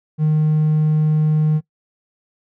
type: tone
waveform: triangle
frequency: 154 Hz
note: D#3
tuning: 17 cents flat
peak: -10 dBFS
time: 0.18-1.61 s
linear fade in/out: 50 ms
effects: noise-tail reverb RT60 0.1 s tail -21 dB re dry + tanh soft clip ceiling -7 dBFS